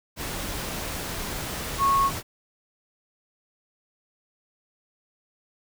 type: tone in noise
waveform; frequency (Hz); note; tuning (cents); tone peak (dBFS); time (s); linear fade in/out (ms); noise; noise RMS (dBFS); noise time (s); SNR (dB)
sine; 1100; C#6; -14; -18; 1.78-2.11; 50; pink; -32; 0.16-2.23; +11
effects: none